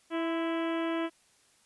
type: harmonic tone with a mistuned harmonic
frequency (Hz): 329.6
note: E4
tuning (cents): 0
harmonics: 1 / 2 / 3 / 4 / 5 / 6 / 7 / 8 / 9 / 10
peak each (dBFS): -30 / -36 / -40 / -42 / -44 / -46 / -47 / -48 / -49 / -50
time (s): 0.1-1.1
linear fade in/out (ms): 50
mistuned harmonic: 3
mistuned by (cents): +41
effects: white hiss -65 dBFS RMS until 1.65 s + resampled to 24000 Hz